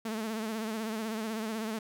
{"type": "tone with vibrato", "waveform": "sawtooth", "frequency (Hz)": 220, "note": "A3", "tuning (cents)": 0, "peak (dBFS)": -29, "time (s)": [0.05, 1.79], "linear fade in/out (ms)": 5, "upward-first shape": "sine", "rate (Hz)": 16, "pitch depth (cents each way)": 60, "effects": []}